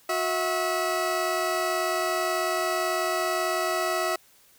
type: tone pair together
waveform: 20% pulse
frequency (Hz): 363.7 / 649.2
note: F#4 / E5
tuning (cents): -30 / -27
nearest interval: minor seventh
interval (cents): 1003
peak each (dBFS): -24 / -21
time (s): 0.09-4.16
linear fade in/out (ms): 5
effects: white hiss -58 dBFS RMS until 4.58 s